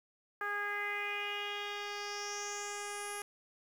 10% pulse tone with low-pass filter sweep, 410 Hz, G#4, 22 cents flat, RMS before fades -39 dBFS, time 0.41-3.22 s, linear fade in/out 2 ms, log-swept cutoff 1500 to 11000 Hz, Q 4.2, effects 10-bit

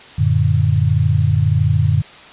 sine chord, Gb augmented, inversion none, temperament equal with one note detuned, 92.5 / 114.08 / 146.83 Hz, Gb2 / Bb2 / D3, 0 / -37 / 0 cents, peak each -16 dBFS, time 0.18-2.02 s, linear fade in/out 10 ms, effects white hiss -39 dBFS RMS until 2.32 s + resampled to 8000 Hz

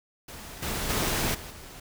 pink noise with level steps, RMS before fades -42 / -31 / -27 / -41 / -45 dBFS, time 0.28-1.8 s, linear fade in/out 5 ms, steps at 0.62 / 0.89 / 1.34 / 1.5 s, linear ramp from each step 10 ms, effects none

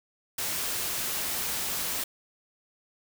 white noise, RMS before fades -31 dBFS, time 0.38-2.04 s, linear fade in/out 5 ms, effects none

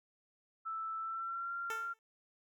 sine tone with pitch glide, 1320 to 1382.4 Hz, E6 to F6, +2 to -18 cents, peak -37 dBFS, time 0.65-1.94 s, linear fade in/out 20 ms, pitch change +80 cents, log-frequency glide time 0.99-1.53 s
10% pulse tone with exponential decay, 443.6 Hz, A4, 14 cents sharp, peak -30 dBFS, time 1.7-1.99 s, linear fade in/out 1 ms, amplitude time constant 62 ms
effects none

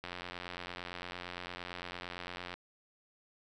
click train, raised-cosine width 0.3 ms, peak -25 dBFS, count 223, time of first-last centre 0.04-2.54 s, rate 88.8 Hz, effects none

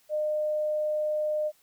sine tone, 608 Hz, D#5, 40 cents flat, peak -25 dBFS, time 0.09-1.52 s, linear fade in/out 50 ms, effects white hiss -64 dBFS RMS until 1.62 s

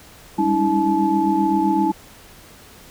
sine tone cluster, 196.4 / 204.1 / 285 / 321.9 / 863 Hz, G3 / G#3 / C#4 / E4 / A5, +4 / -30 / +48 / -41 / -34 cents, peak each -24 / -27 / -24 / -19 / -20 dBFS, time 0.38-1.92 s, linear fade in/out 10 ms, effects pink hiss -45 dBFS RMS until 2.9 s

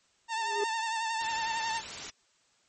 sawtooth tone with vibrato, 900 Hz, A5, 39 cents sharp, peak -26 dBFS, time 0.28-1.82 s, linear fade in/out 50 ms, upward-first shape sine, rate 11 Hz, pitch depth 41 cents each way
triangle tone with exponential growth, 410.9 Hz, G#4, 18 cents flat, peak -23 dBFS, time 0.35-0.64 s, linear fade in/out 5 ms, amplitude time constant 63 ms
white noise, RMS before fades -39 dBFS, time 1.21-2.1 s, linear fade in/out 0 ms
effects white hiss -68 dBFS RMS until 2.68 s + MP3 32 kbps

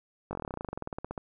slowing click train, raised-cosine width 1 ms, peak -21 dBFS, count 23, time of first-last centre 0.31-1.178 s, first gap 20 ms, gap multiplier 1.06, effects none

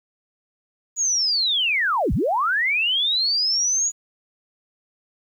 sine linear two-way sweep, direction down then up, 6860 to 35 to 6860 Hz, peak -18 dBFS, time 0.96-3.92 s, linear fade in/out 50 ms, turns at 2.13 s, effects 9-bit

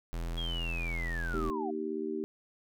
square tone, 42 Hz, E1, 33 cents sharp, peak -34 dBFS, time 0.13-1.5 s, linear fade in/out 0 ms
sine linear sweep, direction down, 3322 to 681 Hz, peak -36 dBFS, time 0.37-1.71 s, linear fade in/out 10 ms
harmonic tone, 77.8 Hz, D#2, in tune, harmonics 3 / 4 / 5, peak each -39 / -37 / -35 dBFS, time 1.34-2.24 s, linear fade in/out 0 ms
effects none

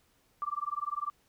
sine tone with tremolo, 1174.7 Hz, D6, in tune, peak -28 dBFS, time 0.42-1.1 s, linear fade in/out 0 ms, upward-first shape sine, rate 20 Hz, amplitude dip 100%, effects pink hiss -69 dBFS RMS until 1.28 s

